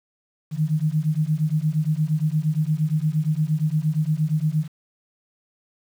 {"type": "beating tone pair", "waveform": "sine", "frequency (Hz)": [150.4, 159], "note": ["D3", "D#3"], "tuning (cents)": [42, 38], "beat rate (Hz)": 8.6, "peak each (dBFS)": -22, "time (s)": [0.51, 4.68], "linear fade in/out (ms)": 50, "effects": ["8-bit"]}